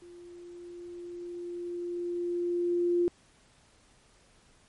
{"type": "tone with level ramp", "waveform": "sine", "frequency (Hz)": 349.2, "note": "F4", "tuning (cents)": 0, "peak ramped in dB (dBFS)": [-47, -22], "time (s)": [0.02, 3.08], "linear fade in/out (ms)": 0, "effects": ["pink hiss -62 dBFS RMS until 4.68 s", "MP3 48 kbps"]}